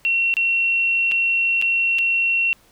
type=tone with dropouts; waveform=sine; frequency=2726 Hz; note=F7; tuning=43 cents flat; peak=-16 dBFS; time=0.05-2.53 s; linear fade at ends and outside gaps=0 ms; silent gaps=0.34-0.368 / 1.114-1.119 / 1.615-1.623 / 1.985-1.989 s; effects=pink hiss -55 dBFS RMS until 2.71 s